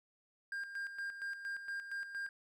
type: tone with tremolo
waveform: triangle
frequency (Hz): 1603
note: G6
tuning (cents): +38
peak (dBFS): -36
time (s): 0.52-2.29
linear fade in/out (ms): 2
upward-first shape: square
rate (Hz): 4.3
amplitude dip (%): 60
effects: none